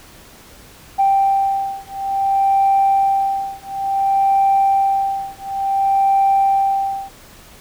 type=beating tone pair; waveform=sine; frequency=784 / 784.57 Hz; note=G5 / G5; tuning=0 / +1 cents; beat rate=0.57 Hz; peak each=-16 dBFS; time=0.98-7.1 s; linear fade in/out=20 ms; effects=tanh soft clip ceiling -6 dBFS + pink hiss -43 dBFS RMS until 7.6 s